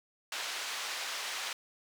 white band-pass noise, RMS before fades -38 dBFS, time 0.32-1.53 s, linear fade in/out 2 ms, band 730 to 4700 Hz, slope 12 dB/octave, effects none

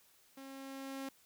sawtooth tone with level ramp, 270 Hz, C#4, 45 cents flat, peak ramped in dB -45 to -36 dBFS, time 0.37-1.09 s, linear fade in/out 5 ms, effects white hiss -67 dBFS RMS until 1.25 s

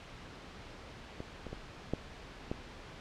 clicks, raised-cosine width 2 ms, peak -27 / -30 / -27 / -18 / -21 dBFS, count 5, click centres 1.204 / 1.467 / 1.53 / 1.936 / 2.515 s, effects pink hiss -49 dBFS RMS until 3 s + low-pass 4000 Hz 12 dB/octave

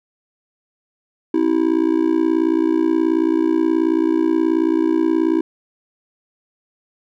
triangle tone with amplitude modulation, 324.6 Hz, E4, 27 cents flat, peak -8 dBFS, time 1.34-5.41 s, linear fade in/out 5 ms, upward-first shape sine, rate 58.6 Hz, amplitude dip 95%, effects none

